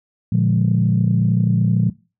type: chord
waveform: sine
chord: Bb dominant seventh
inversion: none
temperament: equal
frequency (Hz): 116.54 / 146.83 / 174.61 / 207.7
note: Bb2 / D3 / F3 / Ab3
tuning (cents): 0 / 0 / 0 / 0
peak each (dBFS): -17 / -22 / -17 / -22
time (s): 0.32-1.9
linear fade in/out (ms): 5
effects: noise-tail reverb RT60 0.3 s tail -19 dB re dry + tanh soft clip ceiling -5 dBFS